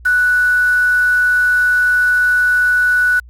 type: tone with quantisation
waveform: sine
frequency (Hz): 1480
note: F#6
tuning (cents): 0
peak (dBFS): -10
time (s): 0.05-3.2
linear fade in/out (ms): 10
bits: 5
effects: added 60 Hz sine -36 dBFS peak until 3.29 s + AAC 48 kbps